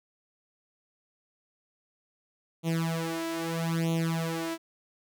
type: tone with flanger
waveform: sawtooth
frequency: 164.81 Hz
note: E3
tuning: in tune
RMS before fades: -30 dBFS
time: 2.63-4.58 s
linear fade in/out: 50 ms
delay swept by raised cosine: 0.3 to 3 ms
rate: 0.78 Hz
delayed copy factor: +0.95
effects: none